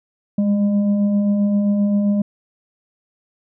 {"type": "tone with frequency modulation", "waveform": "sine", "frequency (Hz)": 204.8, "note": "G#3", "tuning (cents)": -24, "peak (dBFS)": -14, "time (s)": [0.38, 2.22], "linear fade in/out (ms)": 5, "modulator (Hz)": 402, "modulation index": 0.38, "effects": []}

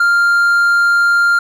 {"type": "tone", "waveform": "triangle", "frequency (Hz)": 1396.9, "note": "F6", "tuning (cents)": 0, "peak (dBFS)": -7, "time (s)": [0, 1.39], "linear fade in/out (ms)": 5, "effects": []}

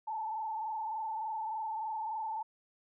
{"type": "tone with frequency modulation", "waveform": "sine", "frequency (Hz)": 877, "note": "A5", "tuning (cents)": -6, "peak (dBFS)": -34, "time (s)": [0.07, 2.43], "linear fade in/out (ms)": 10, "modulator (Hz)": 23.4, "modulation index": 1.3, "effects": []}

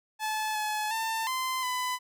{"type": "tone with pitch steps", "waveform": "sawtooth", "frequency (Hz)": [864, 853, 895, 1034, 1003], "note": ["A5", "G#5", "A5", "C6", "B5"], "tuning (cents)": [-32, 46, 29, -21, 26], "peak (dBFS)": -25, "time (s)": [0.19, 1.99], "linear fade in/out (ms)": 50, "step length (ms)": 360, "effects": []}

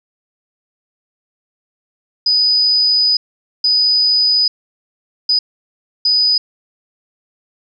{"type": "tone bursts at uneven times", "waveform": "sine", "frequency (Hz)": 4978, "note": "D#8", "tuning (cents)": 0, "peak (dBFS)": -10, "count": 4, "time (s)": [[2.26, 3.17], [3.64, 4.48], [5.29, 5.39], [6.05, 6.38]], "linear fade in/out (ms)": 5, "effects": []}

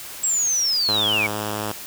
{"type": "linear sweep", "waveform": "sine", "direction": "down", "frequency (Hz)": [7750, 2191], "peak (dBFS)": -18, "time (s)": [0.23, 1.27], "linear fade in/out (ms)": 10}
{"type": "tone", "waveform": "5% pulse", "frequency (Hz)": 105.6, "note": "G#2", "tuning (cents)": 29, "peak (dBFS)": -14, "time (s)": [0.88, 1.72], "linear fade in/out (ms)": 5}
{"effects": ["white hiss -36 dBFS RMS until 1.86 s"]}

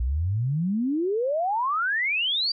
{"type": "exponential sweep", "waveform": "sine", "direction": "up", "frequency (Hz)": [57, 4775], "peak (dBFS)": -22, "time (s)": [0, 2.52], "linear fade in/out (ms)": 5, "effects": []}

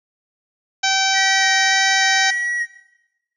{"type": "harmonic tone", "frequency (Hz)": 772, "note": "G5", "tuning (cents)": -27, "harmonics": [1, 2, 3, 4, 5, 6, 7, 8, 9], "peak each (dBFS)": [-21, -21, -23, -25, -24, -28, -26, -26, -29], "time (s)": [0.83, 2.31], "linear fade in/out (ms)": 10}
{"type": "tone with vibrato", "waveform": "triangle", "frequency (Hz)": 1905, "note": "A#6", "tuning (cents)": 37, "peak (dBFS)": -17, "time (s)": [1.13, 2.67], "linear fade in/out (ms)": 50, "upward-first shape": "square", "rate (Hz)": 1.7, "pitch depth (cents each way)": 16}
{"effects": ["noise-tail reverb RT60 0.9 s tail -17 dB re dry", "resampled to 24000 Hz"]}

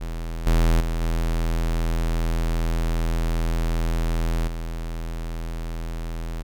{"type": "tone with level steps", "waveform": "square", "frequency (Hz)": 41.28, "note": "E1", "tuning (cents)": 3, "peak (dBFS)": [-28, -16, -23, -21, -28], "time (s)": [0, 6.43], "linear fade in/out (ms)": 20, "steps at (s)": [0.46, 0.8, 1.01, 4.47], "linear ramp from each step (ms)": 10, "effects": []}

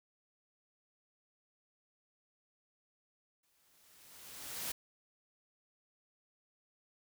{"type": "noise with exponential growth", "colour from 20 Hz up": "white", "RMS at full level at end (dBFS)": -38, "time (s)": [3.43, 4.72], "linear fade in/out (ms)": 5, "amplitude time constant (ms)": 280, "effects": []}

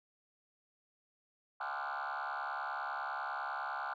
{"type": "tone with frequency modulation", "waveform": "sine", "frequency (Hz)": 1108.7, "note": "C#6", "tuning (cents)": 0, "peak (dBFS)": -34, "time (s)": [1.6, 3.94], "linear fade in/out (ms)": 10, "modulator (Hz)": 69.9, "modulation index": 5.6, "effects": ["tanh soft clip ceiling -35 dBFS"]}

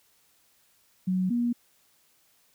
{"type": "tone pair in turn", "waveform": "sine", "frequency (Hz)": [185, 239.3], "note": ["F#3", "A#3"], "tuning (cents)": [0, 46], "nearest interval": "major third", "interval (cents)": 446, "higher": "second", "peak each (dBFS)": -23, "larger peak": "neither", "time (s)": [[1.07, 1.3], [1.3, 1.53]], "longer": "neither", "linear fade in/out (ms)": 10, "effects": ["white hiss -65 dBFS RMS until 2.54 s"]}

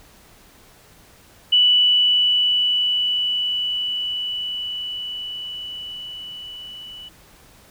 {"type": "tone with level ramp", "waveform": "sine", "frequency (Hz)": 2963, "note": "F#7", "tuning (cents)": 2, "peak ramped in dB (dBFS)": [-11, -35], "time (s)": [1.52, 7.09], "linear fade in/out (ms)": 10, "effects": ["pink hiss -50 dBFS RMS until 7.7 s"]}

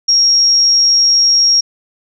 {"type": "tone", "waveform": "sine", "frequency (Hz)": 5588, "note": "F8", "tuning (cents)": 0, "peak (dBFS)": -7, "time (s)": [0.08, 1.61], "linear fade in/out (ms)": 10, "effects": []}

